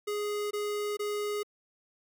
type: tone bursts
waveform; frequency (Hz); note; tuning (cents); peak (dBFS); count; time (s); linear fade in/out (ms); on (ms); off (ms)
square; 415.3; G#4; 0; -31; 3; 0.07-1.432; 10; 440; 21
effects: none